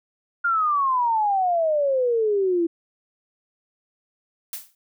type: exponential sweep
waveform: sine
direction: down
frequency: 1421 to 329.6 Hz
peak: -18 dBFS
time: 0.44-2.67 s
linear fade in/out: 10 ms
type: noise with exponential decay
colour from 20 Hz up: blue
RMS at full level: -28 dBFS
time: 4.53-4.75 s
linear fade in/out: 2 ms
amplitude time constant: 46 ms
effects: none